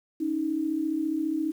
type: tone pair together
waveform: sine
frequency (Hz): 281.4 / 316.1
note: C#4 / D#4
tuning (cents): +26 / +27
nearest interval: major second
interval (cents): 201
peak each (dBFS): -31 / -26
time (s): 0.2-1.52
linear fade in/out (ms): 10
effects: 9-bit